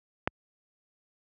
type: click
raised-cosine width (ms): 0.5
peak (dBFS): -10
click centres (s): 0.275
effects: high-pass 60 Hz 12 dB/octave